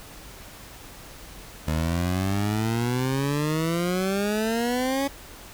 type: exponential sweep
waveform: 20% pulse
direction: up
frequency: 76.8 to 280.7 Hz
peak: -18 dBFS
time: 1.67-5.08 s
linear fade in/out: 10 ms
effects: added 46 Hz sine -51 dBFS peak until 5.53 s + pink hiss -44 dBFS RMS until 5.53 s